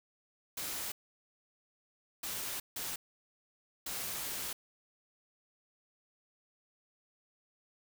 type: noise bursts at uneven times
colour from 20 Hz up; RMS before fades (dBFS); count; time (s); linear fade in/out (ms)
white; -39; 4; 0.57-0.92 / 2.23-2.6 / 2.76-2.96 / 3.86-4.53; 5
effects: none